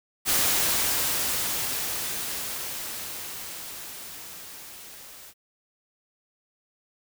white noise with level ramp, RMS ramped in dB -22 to -46 dBFS, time 0.25-5.34 s, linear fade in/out 50 ms, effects none

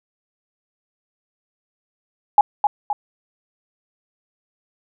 sine tone with echo, 830.6 Hz, G#5, in tune, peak -6 dBFS, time 2.38-2.41 s, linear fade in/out 2 ms, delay 260 ms, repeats 2, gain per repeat -6 dB, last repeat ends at 2.93 s, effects none

